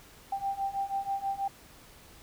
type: beating tone pair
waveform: sine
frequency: 784 / 790.2 Hz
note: G5 / G5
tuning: 0 / +14 cents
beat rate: 6.2 Hz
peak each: -34 / -32 dBFS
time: 0.32-1.48 s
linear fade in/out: 5 ms
effects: pink hiss -54 dBFS RMS until 2.22 s